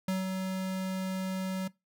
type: tone with ADSR envelope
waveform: square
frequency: 188.4 Hz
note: F#3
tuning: 32 cents sharp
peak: -28 dBFS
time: 0.08-1.68 s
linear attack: 4 ms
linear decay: 160 ms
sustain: -4 dB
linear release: 8 ms
effects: noise-tail reverb RT60 0.2 s tail -20 dB re dry